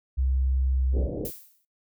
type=tone with pitch glide; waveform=sine; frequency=65.41 to 64.77 Hz; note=C2 to C2; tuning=0 to -17 cents; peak=-21 dBFS; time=0.17-1.07 s; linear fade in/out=20 ms; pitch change=-17 cents; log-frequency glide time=0.71-0.87 s
type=low-pass noise; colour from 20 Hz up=white; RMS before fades=-32 dBFS; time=0.92-1.31 s; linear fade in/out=50 ms; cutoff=550 Hz; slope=48 dB/octave
type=noise with exponential decay; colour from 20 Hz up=violet; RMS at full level=-33 dBFS; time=1.25-1.65 s; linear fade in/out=2 ms; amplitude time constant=86 ms
effects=noise-tail reverb RT60 0.2 s tail -23 dB re dry